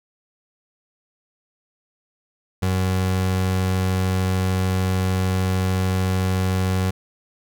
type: tone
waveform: 30% pulse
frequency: 93.4 Hz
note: F#2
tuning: 17 cents sharp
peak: -16 dBFS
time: 2.62-6.91 s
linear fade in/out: 10 ms
effects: none